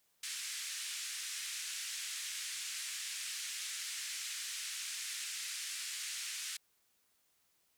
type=band-pass noise; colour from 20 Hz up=white; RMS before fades=-42 dBFS; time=0.23-6.57 s; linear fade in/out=5 ms; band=1700 to 9000 Hz; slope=24 dB/octave; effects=white hiss -75 dBFS RMS until 7.77 s